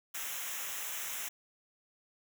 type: noise with comb filter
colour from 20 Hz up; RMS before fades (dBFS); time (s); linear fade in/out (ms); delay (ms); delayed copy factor
white; -39; 0.14-1.29; 10; 0.22; -0.8
effects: none